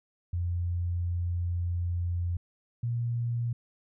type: tone pair in turn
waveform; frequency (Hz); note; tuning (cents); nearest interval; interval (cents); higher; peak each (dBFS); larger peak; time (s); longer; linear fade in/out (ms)
sine; 87.31 / 118.45; F2 / A#2; 0 / +28; perfect fourth; 528; second; -27; neither; 0.33-2.37 / 2.83-3.53; first; 5
effects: none